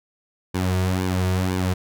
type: tone with flanger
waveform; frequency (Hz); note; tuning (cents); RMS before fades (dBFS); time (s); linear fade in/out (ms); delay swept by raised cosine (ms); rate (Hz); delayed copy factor
sawtooth; 92.5; F#2; 0; -22; 0.54-1.74; 10; 1.5 to 3.9; 2; -0.7
effects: none